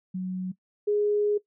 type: tone pair in turn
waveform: sine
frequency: 185 / 415.3 Hz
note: F#3 / G#4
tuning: 0 / 0 cents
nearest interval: octave + major second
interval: 1400 cents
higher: second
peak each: -28 / -21 dBFS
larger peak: second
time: 0.14-0.52 / 0.87-1.38 s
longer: second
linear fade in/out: 10 ms
effects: noise-tail reverb RT60 0.1 s tail -18 dB re dry